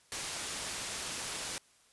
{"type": "low-pass noise", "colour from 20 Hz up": "white", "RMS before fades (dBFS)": -39, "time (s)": [0.12, 1.58], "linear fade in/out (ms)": 0, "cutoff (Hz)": 9700, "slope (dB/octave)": 12, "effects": ["white hiss -65 dBFS RMS until 1.92 s", "resampled to 24000 Hz"]}